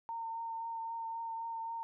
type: tone with vibrato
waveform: sine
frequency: 913 Hz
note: A#5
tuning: 36 cents flat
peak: -37 dBFS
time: 0.09-1.83 s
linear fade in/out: 0 ms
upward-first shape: triangle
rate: 3.8 Hz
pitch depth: 18 cents each way
effects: none